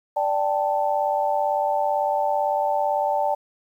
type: chord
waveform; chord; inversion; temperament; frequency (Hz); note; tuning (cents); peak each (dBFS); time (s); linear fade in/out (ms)
sine; D suspended fourth; none; just; 587.3 / 783.1 / 881; D5 / G5 / A5; 0 / -2 / +2; -24; 0.16-3.35; 10
effects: 9-bit